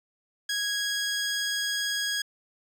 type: tone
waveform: 15% pulse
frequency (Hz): 1653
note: G#6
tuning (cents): -9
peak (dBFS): -20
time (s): 0.49-2.22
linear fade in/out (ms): 5
effects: resampled to 32000 Hz